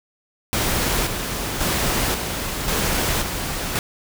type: noise with tremolo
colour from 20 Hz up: pink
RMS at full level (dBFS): -21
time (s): 0.53-3.79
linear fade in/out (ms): 0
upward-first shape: square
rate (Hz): 0.93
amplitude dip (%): 45
effects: none